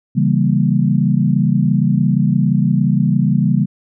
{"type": "chord", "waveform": "sine", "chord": "C# diminished seventh", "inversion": "none", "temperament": "equal", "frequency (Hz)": [138.59, 164.81, 196, 233.1], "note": ["C#3", "E3", "G3", "Bb3"], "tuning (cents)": [0, 0, 0, 0], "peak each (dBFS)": [-16, -17, -16, -19], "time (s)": [0.15, 3.66], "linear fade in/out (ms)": 20, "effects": []}